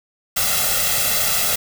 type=noise with comb filter; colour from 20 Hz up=white; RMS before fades=-19 dBFS; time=0.36-1.56 s; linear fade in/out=10 ms; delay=1.5 ms; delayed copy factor=+0.9; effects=none